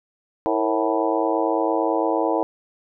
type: harmonic tone with a mistuned harmonic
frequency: 108.9 Hz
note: A2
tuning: 17 cents flat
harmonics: 3 / 4 / 5 / 6 / 7 / 8 / 9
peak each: -24 / -25 / -26 / -27 / -27 / -28 / -29 dBFS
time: 0.46-2.43 s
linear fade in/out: 0 ms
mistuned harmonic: 4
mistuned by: +89 cents
effects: none